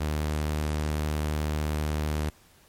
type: tone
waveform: sawtooth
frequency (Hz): 75.9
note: D#2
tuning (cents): -42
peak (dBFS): -22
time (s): 0-2.3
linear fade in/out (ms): 10
effects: pink hiss -58 dBFS RMS until 2.68 s + MP3 64 kbps